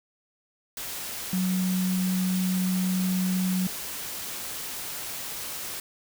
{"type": "tone in noise", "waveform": "sine", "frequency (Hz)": 185, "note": "F#3", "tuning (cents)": 0, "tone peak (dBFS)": -23, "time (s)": [1.33, 3.67], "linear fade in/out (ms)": 2, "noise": "white", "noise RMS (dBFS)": -35, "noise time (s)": [0.77, 5.8], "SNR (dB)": 9, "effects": []}